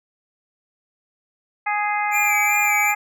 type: harmonic tone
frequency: 416.1 Hz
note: G#4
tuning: 3 cents sharp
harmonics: 2 / 3 / 4 / 5 / 6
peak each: -22 / -28 / -30 / -25 / -32 dBFS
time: 1.66-2.95 s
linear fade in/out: 10 ms
type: tone with vibrato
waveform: square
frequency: 2349 Hz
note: D7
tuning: in tune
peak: -19 dBFS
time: 2.11-2.95 s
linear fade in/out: 50 ms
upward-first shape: sine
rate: 2.6 Hz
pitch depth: 45 cents each way
effects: none